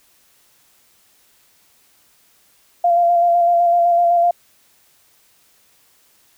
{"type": "tone with vibrato", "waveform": "sine", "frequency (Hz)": 692, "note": "F5", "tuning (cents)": -16, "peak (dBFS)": -11, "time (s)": [2.84, 4.31], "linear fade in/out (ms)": 5, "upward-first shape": "square", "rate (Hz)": 7.9, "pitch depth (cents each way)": 18, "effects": ["white hiss -56 dBFS RMS until 6.37 s"]}